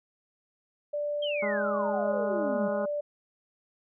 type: tone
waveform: sine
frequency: 587.3 Hz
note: D5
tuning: in tune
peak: -28 dBFS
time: 0.93-3.01 s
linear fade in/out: 10 ms
type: exponential sweep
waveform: sine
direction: down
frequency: 3259 to 185 Hz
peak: -32 dBFS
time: 1.22-2.69 s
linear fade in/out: 10 ms
type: harmonic tone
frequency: 207.7 Hz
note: G#3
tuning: in tune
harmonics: 1 / 2 / 3 / 4 / 5 / 6 / 7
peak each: -34 / -37 / -39 / -40 / -41 / -42 / -42 dBFS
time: 1.42-2.86 s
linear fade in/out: 10 ms
effects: none